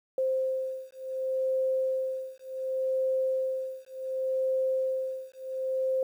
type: beating tone pair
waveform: sine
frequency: 523.3 / 523.98 Hz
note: C5 / C5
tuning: 0 / +2 cents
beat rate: 0.68 Hz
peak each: -30 dBFS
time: 0.18-6.03 s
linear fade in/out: 2 ms
effects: 10-bit